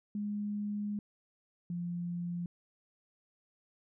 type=tone pair in turn; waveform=sine; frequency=206.8 / 173.9 Hz; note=G#3 / F3; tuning=-7 / -7 cents; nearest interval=minor third; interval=300 cents; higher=first; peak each=-33 / -34 dBFS; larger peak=first; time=0.15-0.99 / 1.7-2.46 s; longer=first; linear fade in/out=2 ms; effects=none